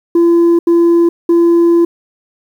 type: tone bursts at uneven times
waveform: sine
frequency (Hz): 340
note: F4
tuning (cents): -46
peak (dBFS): -3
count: 3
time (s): 0.15-0.59 / 0.67-1.09 / 1.29-1.85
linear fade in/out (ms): 5
effects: tanh soft clip ceiling -5 dBFS + 7-bit